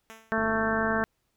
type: tone with exponential decay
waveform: 5% pulse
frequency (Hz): 222.6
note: A3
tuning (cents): +20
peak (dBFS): -30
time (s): 0.1-0.47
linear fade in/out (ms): 0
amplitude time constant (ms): 80
type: harmonic tone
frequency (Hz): 222.2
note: A3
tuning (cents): +17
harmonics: 1 / 2 / 3 / 4 / 5 / 6 / 7 / 8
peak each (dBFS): -30 / -32 / -31 / -35 / -33 / -35 / -30 / -35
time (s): 0.32-1.04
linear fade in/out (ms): 0
type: click train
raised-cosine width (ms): 3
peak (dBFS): -29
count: 34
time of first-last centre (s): 0.38-1.023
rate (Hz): 51.3
effects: pink hiss -75 dBFS RMS until 1.36 s